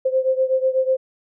sine beating tone pair, 520 / 528.1 Hz, C5 / C5, -11 / +16 cents, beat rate 8.1 Hz, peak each -18 / -21 dBFS, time 0.05-0.97 s, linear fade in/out 10 ms, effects none

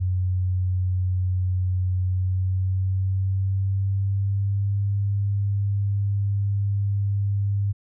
sine tone with pitch glide, 92 to 100.33 Hz, F#2 to G2, -9 to +41 cents, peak -20 dBFS, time 0-7.73 s, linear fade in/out 20 ms, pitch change +150 cents, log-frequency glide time 2.02-4.75 s, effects none

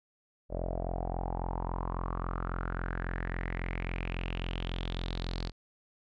sawtooth tone with low-pass filter sweep, 43.65 Hz, F1, in tune, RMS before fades -35 dBFS, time 0.49-5.52 s, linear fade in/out 50 ms, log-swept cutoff 590 to 4500 Hz, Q 5.5, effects none

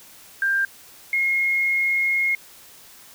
sine tone pair in turn, 1589 / 2152 Hz, G6 / C7, +23 / +48 cents, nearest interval perfect fourth, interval 525 cents, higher second, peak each -18 dBFS, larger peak neither, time 0.42-0.65 / 1.13-2.35 s, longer second, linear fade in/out 2 ms, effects white hiss -47 dBFS RMS until 3.14 s

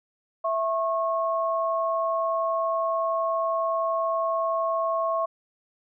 sine tone pair together, 659.3 / 1090.7 Hz, E5 / C#6, 0 / -28 cents, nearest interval major sixth, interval 872 cents, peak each -25 / -26 dBFS, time 0.44-5.26 s, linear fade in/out 10 ms, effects none

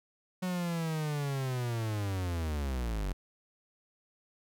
45% pulse linear sweep, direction down, 185 to 44.55 Hz, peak -31 dBFS, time 0.42-3.13 s, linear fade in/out 10 ms, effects none

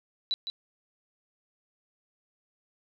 sine tone with echo, 3951 Hz, B7, in tune, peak -25 dBFS, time 0.31-0.34 s, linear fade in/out 0 ms, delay 160 ms, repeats 1, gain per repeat -7 dB, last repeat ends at 0.5 s, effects none

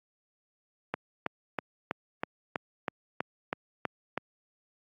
click train, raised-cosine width 0.5 ms, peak -14 dBFS, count 11, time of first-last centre 0.94-4.176 s, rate 3.09 Hz, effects high-pass 150 Hz 12 dB/octave + AAC 64 kbps

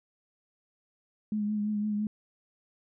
sine tone with vibrato, 210 Hz, G#3, 19 cents sharp, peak -27 dBFS, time 1.32-2.07 s, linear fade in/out 2 ms, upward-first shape triangle, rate 5.9 Hz, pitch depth 35 cents each way, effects none

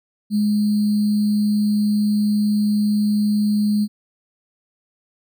sine tone with sample-and-hold, 208.9 Hz, G#3, 10 cents sharp, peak -15 dBFS, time 0.3-3.88 s, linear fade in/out 50 ms, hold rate 4410 Hz, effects none

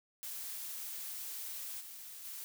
blue noise with level steps, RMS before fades -43 / -49 / -45 dBFS, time 0.23-2.44 s, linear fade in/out 0 ms, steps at 1.79 / 2.24 s, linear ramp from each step 20 ms, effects none

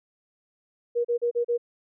sine tone bursts, 476.2 Hz, A#4, 37 cents sharp, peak -21 dBFS, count 5, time 0.95-1.579 s, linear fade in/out 20 ms, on 97 ms, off 36 ms, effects none

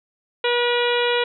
harmonic tone, 482.5 Hz, B4, 40 cents flat, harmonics 1 / 2 / 3 / 4 / 5 / 6 / 7 / 8, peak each -20 / -26 / -27 / -29 / -28 / -28 / -29 / -32 dBFS, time 0.44-1.24 s, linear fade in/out 5 ms, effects none

